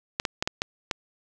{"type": "clicks", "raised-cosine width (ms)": 0.2, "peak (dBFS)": -8, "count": 6, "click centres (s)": [0.199, 0.252, 0.425, 0.475, 0.619, 0.912], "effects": []}